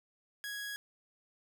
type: tone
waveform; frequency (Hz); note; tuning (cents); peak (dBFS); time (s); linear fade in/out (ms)
sawtooth; 1661.2; G#6; 0; -35; 0.44-0.76; 0
effects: none